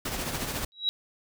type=noise with tremolo; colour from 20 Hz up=pink; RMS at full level=-30 dBFS; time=0.05-0.65 s; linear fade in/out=5 ms; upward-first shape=triangle; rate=14 Hz; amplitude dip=55%
type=tone with exponential growth; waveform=sine; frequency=3873 Hz; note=B7; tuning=35 cents flat; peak=-19 dBFS; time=0.72-0.89 s; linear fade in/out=0 ms; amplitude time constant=35 ms
effects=none